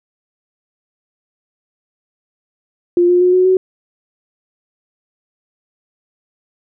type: tone with pitch steps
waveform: sine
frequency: 350.2 / 355.9 / 361.7 / 367.6 / 373.6 Hz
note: F4 / F4 / F#4 / F#4 / F#4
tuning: +5 / +33 / -39 / -11 / +17 cents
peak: -8 dBFS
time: 2.97-3.57 s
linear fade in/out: 2 ms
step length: 120 ms
effects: none